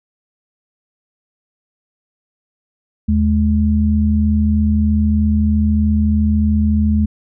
sine tone pair together, 78.5 / 212.3 Hz, D#2 / G#3, +16 / +38 cents, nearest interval octave + perfect fourth, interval 1722 cents, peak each -14 dBFS, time 3.08-7.06 s, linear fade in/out 10 ms, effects none

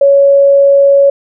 sine tone, 558 Hz, C#5, 11 cents sharp, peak -3 dBFS, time 0.01-1.1 s, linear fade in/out 5 ms, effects none

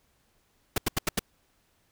pink noise bursts, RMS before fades -25 dBFS, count 5, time 0.76-1.193 s, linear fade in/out 5 ms, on 21 ms, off 82 ms, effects pink hiss -69 dBFS RMS until 1.91 s

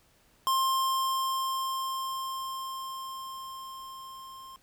square tone with level ramp, 1058 Hz, C6, 19 cents sharp, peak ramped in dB -24 to -45 dBFS, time 0.47-4.56 s, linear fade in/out 0 ms, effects pink hiss -64 dBFS RMS until 4.62 s

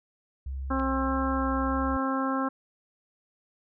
sine tone with vibrato, 65.41 Hz, C2, in tune, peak -31 dBFS, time 0.46-1.97 s, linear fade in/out 5 ms, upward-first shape square, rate 1.6 Hz, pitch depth 40 cents each way
harmonic tone, 266.5 Hz, C4, 32 cents sharp, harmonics 1 / 2 / 3 / 4 / 5 / 6, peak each -28 / -34 / -36 / -32 / -33 / -40 dBFS, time 0.7-2.49 s, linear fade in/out 10 ms
clicks, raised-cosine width 0.3 ms, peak -36 / -33 dBFS, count 2, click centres 0.795 / 0.799 s
effects none

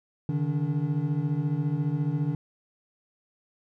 triangle tone cluster, 141.1 / 155.6 / 288.1 Hz, C#3 / D#3 / D4, +31 / 0 / -33 cents, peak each -27 / -25 / -31 dBFS, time 0.29-2.35 s, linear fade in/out 2 ms, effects none

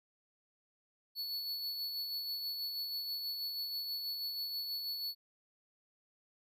square tone with tremolo, 4423 Hz, C#8, 5 cents flat, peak -36 dBFS, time 1.15-5.15 s, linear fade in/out 50 ms, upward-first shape sine, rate 6.2 Hz, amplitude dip 35%, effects none

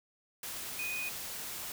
sine tone in noise, 2485 Hz, D#7, 3 cents flat, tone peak -35 dBFS, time 0.79-1.09 s, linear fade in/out 2 ms, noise white, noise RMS -41 dBFS, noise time 0.43-1.72 s, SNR +3 dB, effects none

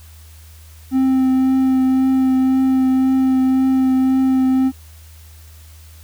triangle tone with vibrato, 261.8 Hz, C4, 1 cent sharp, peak -10 dBFS, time 0.91-4.72 s, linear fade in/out 50 ms, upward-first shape triangle, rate 1.9 Hz, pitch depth 13 cents each way, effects added 79 Hz sine -39 dBFS peak until 6.03 s + white hiss -48 dBFS RMS until 6.03 s

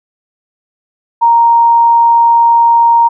sine tone, 932.3 Hz, A#5, in tune, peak -4 dBFS, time 1.21-3.09 s, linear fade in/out 20 ms, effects none

